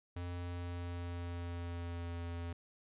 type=tone with pitch glide; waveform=square; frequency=88 to 85.49 Hz; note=F2 to F2; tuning=+14 to -36 cents; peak=-40 dBFS; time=0.16-2.53 s; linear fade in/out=5 ms; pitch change=-50 cents; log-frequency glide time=0.34-2.22 s; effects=resampled to 8000 Hz